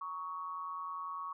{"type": "tone with amplitude modulation", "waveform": "sine", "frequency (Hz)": 1113, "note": "C#6", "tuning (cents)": 7, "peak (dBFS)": -35, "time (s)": [0.01, 1.33], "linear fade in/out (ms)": 5, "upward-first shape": "sine", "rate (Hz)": 170, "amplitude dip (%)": 70, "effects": []}